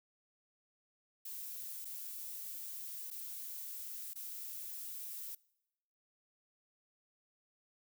violet noise with dropouts, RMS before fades -45 dBFS, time 1.25-5.35 s, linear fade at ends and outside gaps 5 ms, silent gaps 1.848-1.852 / 3.104-3.11 / 4.135-4.156 s, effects noise-tail reverb RT60 0.9 s tail -24 dB re dry

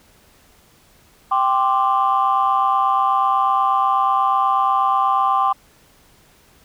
sine chord, G suspended fourth, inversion none, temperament equal, 784 / 1046.5 / 1174.7 Hz, G5 / C6 / D6, 0 / 0 / 0 cents, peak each -18 dBFS, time 1.31-5.53 s, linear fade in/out 10 ms, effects tanh soft clip ceiling -7 dBFS + pink hiss -53 dBFS RMS until 6.64 s

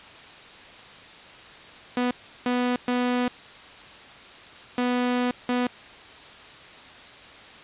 sawtooth tone bursts at uneven times, 246.9 Hz, B3, in tune, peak -18 dBFS, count 5, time 1.97-2.11 / 2.46-2.76 / 2.88-3.28 / 4.78-5.31 / 5.49-5.67 s, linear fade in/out 2 ms, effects white hiss -45 dBFS RMS until 7.63 s + resampled to 8000 Hz

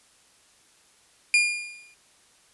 40% pulse tone with exponential decay, 2418 Hz, D7, 50 cents sharp, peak -14 dBFS, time 1.34-1.94 s, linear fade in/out 1 ms, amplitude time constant 130 ms, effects white hiss -59 dBFS RMS until 2.53 s + resampled to 24000 Hz

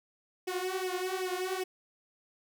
sawtooth tone with flanger, 370.1 Hz, F#4, in tune, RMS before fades -34 dBFS, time 0.47-1.64 s, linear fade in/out 10 ms, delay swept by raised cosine 0.35 to 5.05 ms, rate 2.6 Hz, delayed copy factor +0.85, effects none

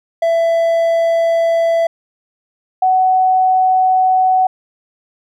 triangle / sine tone pair in turn, 666 / 747.6 Hz, E5 / F#5, +18 / +18 cents, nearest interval major second, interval 200 cents, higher second, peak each -9 dBFS, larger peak neither, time 0.22-1.87 / 2.82-4.47 s, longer neither, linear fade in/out 5 ms, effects none

